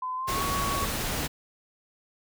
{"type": "tone with pitch glide", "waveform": "sine", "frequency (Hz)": [1018, 1116.6], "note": ["C6", "C#6"], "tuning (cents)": [-48, 12], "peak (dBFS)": -29, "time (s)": [0.02, 0.85], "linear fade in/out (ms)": 5, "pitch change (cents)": 160, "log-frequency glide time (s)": [0.16, 0.42]}
{"type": "noise", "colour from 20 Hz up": "pink", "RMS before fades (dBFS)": -30, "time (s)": [0.27, 1.28], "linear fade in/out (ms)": 20}
{"effects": []}